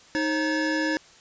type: tone cluster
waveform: square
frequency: 312 / 538 / 1714 Hz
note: D#4 / C5 / A6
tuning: +5 / +48 / -46 cents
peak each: -26 / -32 / -29 dBFS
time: 0.15-0.97 s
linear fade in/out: 0 ms
effects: white hiss -52 dBFS RMS until 1.2 s + resampled to 16000 Hz